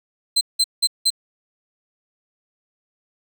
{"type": "tone bursts", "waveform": "35% pulse", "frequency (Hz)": 4100, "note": "C8", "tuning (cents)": -36, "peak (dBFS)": -13, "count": 4, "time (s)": [0.36, 1.104], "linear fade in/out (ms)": 10, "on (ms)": 51, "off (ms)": 180, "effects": []}